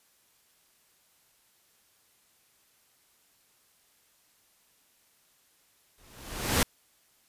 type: noise with exponential growth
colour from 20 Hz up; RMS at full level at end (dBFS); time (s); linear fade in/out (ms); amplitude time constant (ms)
pink; -21; 5.98-6.63; 2; 140
effects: white hiss -66 dBFS RMS until 7.28 s + resampled to 32000 Hz